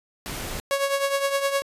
pink noise, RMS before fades -32 dBFS, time 0.26-0.6 s, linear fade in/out 0 ms
sawtooth tone with tremolo, 554.4 Hz, C#5, in tune, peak -15 dBFS, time 0.71-1.62 s, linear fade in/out 0 ms, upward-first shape triangle, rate 9.7 Hz, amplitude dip 70%
effects resampled to 32000 Hz

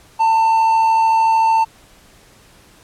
triangle tone with amplitude modulation, 896 Hz, A5, 31 cents sharp, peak -8 dBFS, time 0.19-1.65 s, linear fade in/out 20 ms, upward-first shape sine, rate 73.4 Hz, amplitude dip 25%, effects pink hiss -48 dBFS RMS until 2.83 s + low-pass 12000 Hz 12 dB/octave

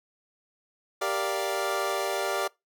25% pulse chord, G minor seventh, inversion none, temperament equal, 392 / 466.2 / 587.3 / 698.5 Hz, G4 / Bb4 / D5 / F5, 0 / 0 / 0 / 0 cents, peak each -28 / -31 / -27 / -30 dBFS, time 1.01-2.48 s, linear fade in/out 10 ms, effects noise-tail reverb RT60 0.2 s tail -23 dB re dry

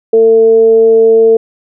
sine tone with frequency modulation, 449.5 Hz, A4, 37 cents sharp, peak -3 dBFS, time 0.13-1.37 s, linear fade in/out 5 ms, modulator 222 Hz, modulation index 0.23, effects none

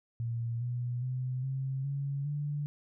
sine tone with pitch steps, 116.7 / 122.08 / 127.7 / 133.59 / 139.75 / 146.19 Hz, A#2 / B2 / C3 / C3 / C#3 / D3, +2 / -20 / -42 / +36 / +14 / -8 cents, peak -31 dBFS, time 0.2-2.66 s, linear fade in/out 0 ms, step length 410 ms, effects none

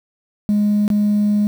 sine tone with dropouts, 207.7 Hz, G#3, in tune, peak -11 dBFS, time 0.49-1.47 s, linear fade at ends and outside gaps 0 ms, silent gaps 0.879-0.902 s, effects tanh soft clip ceiling -11 dBFS + 7-bit

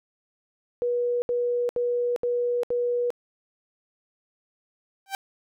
sine tone bursts, 484.4 Hz, B4, 34 cents flat, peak -22 dBFS, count 5, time 0.82-3.104 s, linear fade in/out 0 ms, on 400 ms, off 71 ms
sawtooth tone with exponential growth, 780 Hz, G5, 9 cents flat, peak -20 dBFS, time 5.06-5.15 s, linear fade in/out 1 ms, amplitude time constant 19 ms
effects none

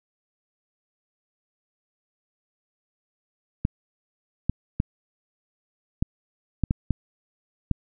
clicks, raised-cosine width 5 ms, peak -9 dBFS, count 8, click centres 3.651 / 4.496 / 4.801 / 6.025 / 6.637 / 6.709 / 6.907 / 7.713 s, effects none

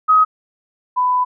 sine tone pair in turn, 1264 / 998 Hz, D#6 / B5, +27 / +18 cents, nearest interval major third, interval 409 cents, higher first, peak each -8 / -13 dBFS, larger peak first, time 0.08-0.25 / 0.96-1.25 s, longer second, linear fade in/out 20 ms, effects none

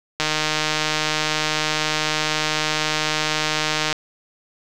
click train, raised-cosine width 0.2 ms, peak -3 dBFS, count 575, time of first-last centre 0.2-3.927 s, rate 154 Hz, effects none

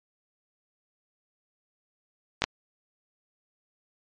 clicks, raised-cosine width 0.2 ms, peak -5 dBFS, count 2, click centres 2.42 / 2.44 s, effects low-pass 6000 Hz 12 dB/octave + MP3 48 kbps

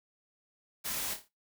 white noise with echo, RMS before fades -36 dBFS, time 0.84-1.15 s, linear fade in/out 20 ms, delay 28 ms, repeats 5, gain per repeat -7 dB, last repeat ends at 1.29 s, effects noise-tail reverb RT60 0.2 s tail -17 dB re dry

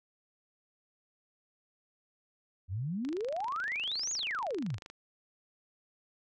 sine exponential two-way sweep, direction up then down, 83.7 to 6960 to 83.7 Hz, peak -32 dBFS, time 2.68-4.79 s, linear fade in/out 50 ms, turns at 4.12 s
click train, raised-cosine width 0.2 ms, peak -29 dBFS, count 48, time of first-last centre 3.05-4.9 s, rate 25.4 Hz
effects none

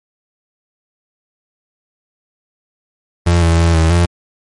35% pulse tone with pitch steps, 86.1 / 83.2 / 83.8 / 80.9 / 86.3 Hz, F2 / E2 / E2 / E2 / F2, -24 / +17 / +29 / -32 / -20 cents, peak -7 dBFS, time 3.26-4.06 s, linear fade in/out 10 ms, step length 160 ms, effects MP3 48 kbps

